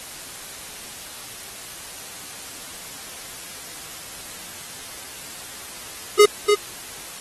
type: tone with echo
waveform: square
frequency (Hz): 415.3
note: G#4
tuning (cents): 0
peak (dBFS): -9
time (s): 6.19-6.26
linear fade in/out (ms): 10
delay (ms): 290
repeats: 1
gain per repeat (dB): -6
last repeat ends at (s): 6.55
effects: white hiss -37 dBFS RMS until 7.2 s + AAC 32 kbps